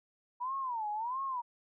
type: tone with vibrato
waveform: sine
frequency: 953 Hz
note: A#5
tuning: 38 cents sharp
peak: -33 dBFS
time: 0.4-1.42 s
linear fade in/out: 20 ms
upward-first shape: sine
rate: 1.5 Hz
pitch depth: 230 cents each way
effects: none